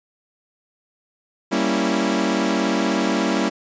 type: chord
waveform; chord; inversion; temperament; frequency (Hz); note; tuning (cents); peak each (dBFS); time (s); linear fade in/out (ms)
sawtooth; G diminished seventh; none; equal; 196 / 233.1 / 277.2 / 329.6; G3 / Bb3 / Db4 / Fb4; 0 / 0 / 0 / 0; -20; 1.51-3.5; 20
effects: resampled to 16000 Hz